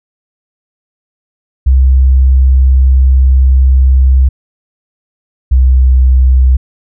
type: tone pair in turn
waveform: sine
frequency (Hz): 65.41 / 64.17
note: C2 / C2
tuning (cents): 0 / -33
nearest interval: unison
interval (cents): 33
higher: first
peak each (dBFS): -3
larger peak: neither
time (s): 1.66-4.29 / 5.51-6.57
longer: first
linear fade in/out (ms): 10
effects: none